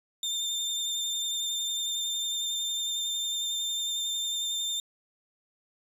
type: tone with vibrato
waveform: 30% pulse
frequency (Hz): 3600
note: A7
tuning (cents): +39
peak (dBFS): -26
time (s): 0.23-4.8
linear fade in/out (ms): 2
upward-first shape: sine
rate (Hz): 11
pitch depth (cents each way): 13
effects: resampled to 32000 Hz